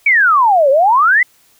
sine exponential two-way sweep, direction down then up, 2340 to 523.3 to 2066 Hz, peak -7 dBFS, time 0.06-1.23 s, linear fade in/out 5 ms, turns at 0.7 s, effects white hiss -52 dBFS RMS until 1.59 s

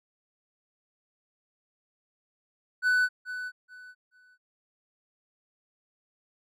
triangle tone with echo, 1495 Hz, F#6, 17 cents sharp, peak -19 dBFS, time 2.82-3.09 s, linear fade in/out 50 ms, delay 430 ms, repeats 3, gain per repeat -12 dB, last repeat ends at 4.38 s, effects none

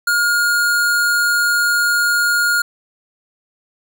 square tone, 1425 Hz, F6, 34 cents sharp, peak -14 dBFS, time 0.07-2.62 s, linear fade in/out 5 ms, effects none

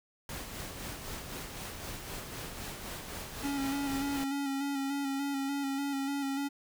pink noise with tremolo, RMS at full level -40 dBFS, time 0.29-4.24 s, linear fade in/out 2 ms, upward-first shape sine, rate 3.9 Hz, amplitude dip 40%
square tone with vibrato, 277.2 Hz, C#4, in tune, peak -32 dBFS, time 3.43-6.49 s, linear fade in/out 20 ms, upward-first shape square, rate 3.4 Hz, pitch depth 25 cents each way
effects none

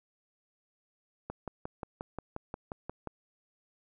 click train, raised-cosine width 1 ms, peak -23 dBFS, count 11, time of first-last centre 1.3-3.073 s, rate 5.64 Hz, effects none

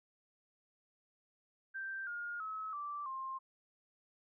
sine tone with pitch steps, 1568 / 1421.3 / 1288.4 / 1167.9 / 1058.7 Hz, G6 / F6 / E6 / D6 / C6, 0 / +30 / -40 / -10 / +20 cents, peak -39 dBFS, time 1.74-3.39 s, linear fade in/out 20 ms, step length 330 ms, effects none

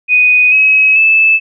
sine tone with pitch steps, 2489 / 2555 / 2622 Hz, D#7 / D#7 / E7, 0 / +45 / -10 cents, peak -5 dBFS, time 0.08-1.4 s, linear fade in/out 50 ms, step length 440 ms, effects none

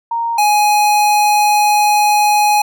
sine / square tone pair in turn, 929 / 835.2 Hz, A#5 / G#5, -6 / +10 cents, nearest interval major second, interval 184 cents, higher first, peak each -15 / -10 dBFS, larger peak second, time 0.11-0.38 / 0.38-2.62 s, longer second, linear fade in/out 5 ms, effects none

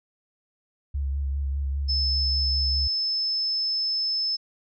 sine tone with vibrato, 69.3 Hz, C#2, in tune, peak -24 dBFS, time 0.94-2.88 s, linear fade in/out 10 ms, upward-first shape sine, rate 5 Hz, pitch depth 35 cents each way
sine tone, 5240 Hz, E8, 11 cents flat, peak -23 dBFS, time 1.88-4.37 s, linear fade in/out 20 ms
effects none

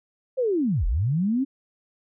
sine linear two-way sweep, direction down then up, 539 to 35 to 279.6 Hz, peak -20 dBFS, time 0.37-1.45 s, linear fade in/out 20 ms, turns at 0.86 s, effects none

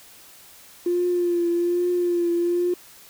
triangle tone with vibrato, 349.2 Hz, F4, in tune, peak -15 dBFS, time 0.86-2.74 s, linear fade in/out 5 ms, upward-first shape triangle, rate 1.2 Hz, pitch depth 36 cents each way, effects tanh soft clip ceiling -17 dBFS + white hiss -48 dBFS RMS until 3.09 s

